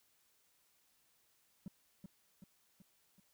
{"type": "tone with echo", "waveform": "triangle", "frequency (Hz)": 189.3, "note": "F#3", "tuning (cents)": 40, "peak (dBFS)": -39, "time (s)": [1.66, 1.68], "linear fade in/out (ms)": 2, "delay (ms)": 380, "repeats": 4, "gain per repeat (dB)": -5, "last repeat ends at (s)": 3.2, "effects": ["tanh soft clip ceiling -36 dBFS", "white hiss -74 dBFS RMS until 3.33 s"]}